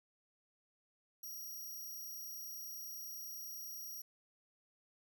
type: tone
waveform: 5% pulse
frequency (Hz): 5710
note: F8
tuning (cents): +37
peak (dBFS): -39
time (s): 1.23-4.02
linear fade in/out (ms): 5
effects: none